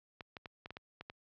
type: clicks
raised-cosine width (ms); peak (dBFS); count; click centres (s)
0.3; -29; 8; 0.208 / 0.368 / 0.458 / 0.659 / 0.706 / 0.769 / 1.01 / 1.099
effects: high-pass 60 Hz 12 dB/octave + low-pass 5000 Hz 12 dB/octave